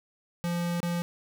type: tone with dropouts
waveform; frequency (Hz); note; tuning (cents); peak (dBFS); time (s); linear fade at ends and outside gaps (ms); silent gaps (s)
square; 172.8; F3; -18; -28; 0.44-1.02; 0; 0.803-0.83
effects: none

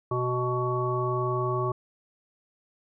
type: harmonic tone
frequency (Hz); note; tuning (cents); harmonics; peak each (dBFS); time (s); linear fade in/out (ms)
124.4; B2; +13; 1 / 3 / 5 / 7 / 9; -29 / -29 / -35 / -38 / -30; 0.11-1.72; 5
effects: none

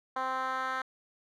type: tone with band-pass filter sweep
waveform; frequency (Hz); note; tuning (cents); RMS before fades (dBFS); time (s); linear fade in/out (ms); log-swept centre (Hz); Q
10% pulse; 260.6; C4; -7; -33; 0.16-0.82; 5; 1000 to 1500; 1.7
effects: none

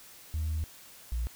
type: tone pair in turn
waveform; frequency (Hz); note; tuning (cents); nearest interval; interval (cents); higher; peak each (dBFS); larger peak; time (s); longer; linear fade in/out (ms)
sine; 78.5 / 58.81; D#2 / A#1; +16 / +16; perfect fourth; 500; first; -27; neither; 0.34-0.64 / 1.12-1.27; first; 0
effects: tanh soft clip ceiling -26 dBFS + white hiss -52 dBFS RMS until 1.35 s

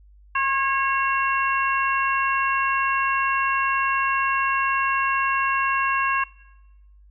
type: harmonic tone with a mistuned harmonic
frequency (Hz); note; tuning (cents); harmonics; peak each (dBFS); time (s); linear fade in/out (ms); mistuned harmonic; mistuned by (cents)
547; C#5; -23; 2 / 3 / 4 / 5; -22 / -25 / -33 / -26; 0.35-6.24; 5; 2; -24
effects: noise-tail reverb RT60 1.0 s tail -20 dB re dry + added 50 Hz sine -48 dBFS peak until 7.1 s

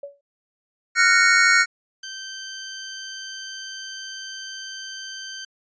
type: tone with exponential decay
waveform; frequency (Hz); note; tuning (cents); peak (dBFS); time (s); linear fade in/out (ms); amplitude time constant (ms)
sine; 566; C#5; +36; -28; 0.03-0.21; 5; 38
type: chord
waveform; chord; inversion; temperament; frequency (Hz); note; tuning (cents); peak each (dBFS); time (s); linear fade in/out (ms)
square; Gb major seventh; third; just; 1387.5 / 1480 / 1850 / 2220; F6 / Gb6 / Bb6 / Db7; -12 / 0 / -14 / +2; -20; 0.95-1.66; 50
type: tone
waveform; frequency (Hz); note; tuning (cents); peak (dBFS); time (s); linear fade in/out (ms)
10% pulse; 1554; G6; -16; -23; 2.03-5.45; 5
effects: resampled to 16000 Hz

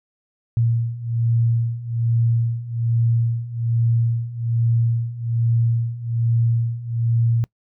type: beating tone pair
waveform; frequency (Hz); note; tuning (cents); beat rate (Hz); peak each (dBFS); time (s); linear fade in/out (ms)
sine; 115.5 / 116.7; A#2 / A#2; -16 / +2; 1.2; -22 / -19; 0.57-7.44; 0
effects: noise-tail reverb RT60 0.1 s tail -24 dB re dry

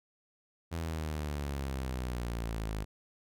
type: exponential sweep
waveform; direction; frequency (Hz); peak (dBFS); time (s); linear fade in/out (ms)
sawtooth; down; 84.2 to 51.9; -30; 0.71-2.85; 20
effects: none

